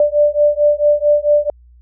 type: beating tone pair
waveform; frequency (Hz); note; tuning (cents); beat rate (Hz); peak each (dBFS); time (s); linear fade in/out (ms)
sine; 588 / 592.5; D5 / D5; +2 / +15; 4.5; -13; 0-1.5; 2
effects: added 60 Hz sine -42 dBFS peak until 1.81 s